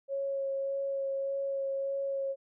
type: tone with vibrato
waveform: sine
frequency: 548 Hz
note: C#5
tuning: 20 cents flat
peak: -30 dBFS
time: 0.08-2.36 s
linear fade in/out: 50 ms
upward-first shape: sine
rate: 1.7 Hz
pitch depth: 11 cents each way
effects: none